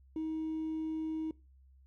triangle tone with hard clipping, 316.5 Hz, D#4, 30 cents sharp, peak -33 dBFS, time 0.16-1.31 s, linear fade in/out 2 ms, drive 2 dB, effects noise-tail reverb RT60 0.3 s tail -22 dB re dry + added 66 Hz sine -58 dBFS peak until 1.86 s

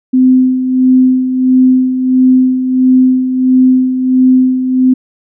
sine tone with tremolo, 256.8 Hz, C4, 32 cents flat, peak -3 dBFS, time 0.13-4.94 s, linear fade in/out 10 ms, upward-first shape sine, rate 1.5 Hz, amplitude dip 60%, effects none

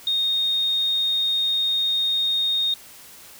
sine tone, 3700 Hz, A#7, 14 cents flat, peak -19 dBFS, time 0.07-2.74 s, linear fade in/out 2 ms, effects white hiss -45 dBFS RMS until 3.39 s

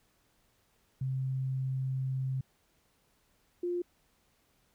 sine tone pair in turn, 131.8 / 351.9 Hz, C3 / F4, +13 / +13 cents, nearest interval octave + perfect fourth, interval 1700 cents, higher second, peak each -30 / -30 dBFS, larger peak neither, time 1.01-2.41 / 3.63-3.82 s, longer first, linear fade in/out 5 ms, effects pink hiss -71 dBFS RMS until 4.74 s

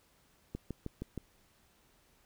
click train, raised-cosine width 3 ms, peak -25 dBFS, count 5, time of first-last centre 0.55-1.177 s, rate 6.38 Hz, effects pink hiss -68 dBFS RMS until 2.25 s

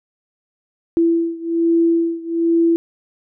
sine beating tone pair, 333.6 / 334.8 Hz, E4 / E4, +21 / +27 cents, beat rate 1.2 Hz, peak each -16 / -18 dBFS, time 0.97-2.76 s, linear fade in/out 0 ms, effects none

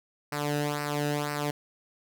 sawtooth tone with flanger, 146.83 Hz, D3, in tune, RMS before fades -30 dBFS, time 0.32-1.51 s, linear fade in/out 5 ms, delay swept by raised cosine 0.29 to 0.92 ms, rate 2 Hz, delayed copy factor -0.75, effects none

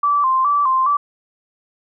sine tone with vibrato, 1101 Hz, C#6, 12 cents flat, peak -13 dBFS, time 0.03-0.97 s, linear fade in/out 5 ms, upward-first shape square, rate 2.4 Hz, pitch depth 88 cents each way, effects none

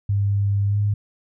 sine tone with pitch glide, 100.5 to 103.03 Hz, G2 to G#2, +44 to -13 cents, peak -17 dBFS, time 0.09-0.94 s, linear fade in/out 5 ms, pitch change +43 cents, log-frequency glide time 0.67-0.78 s, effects none

